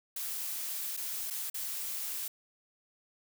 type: noise with dropouts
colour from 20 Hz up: blue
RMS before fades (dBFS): -37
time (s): 0.16-2.28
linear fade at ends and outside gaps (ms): 5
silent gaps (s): 0.968-0.973 / 1.302-1.306 / 1.5-1.543
effects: none